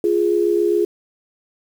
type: tone pair together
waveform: sine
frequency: 347.8 / 415.3 Hz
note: F4 / G#4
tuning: -7 / 0 cents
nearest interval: minor third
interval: 307 cents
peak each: -17 dBFS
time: 0.04-0.85 s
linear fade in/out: 2 ms
effects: 7-bit